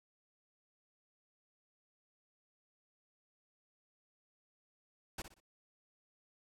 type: noise with echo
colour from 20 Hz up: pink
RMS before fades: -42 dBFS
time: 5.18-5.22 s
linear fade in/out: 5 ms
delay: 61 ms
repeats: 3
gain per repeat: -10 dB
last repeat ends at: 5.403 s
effects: low-pass 12000 Hz 12 dB/octave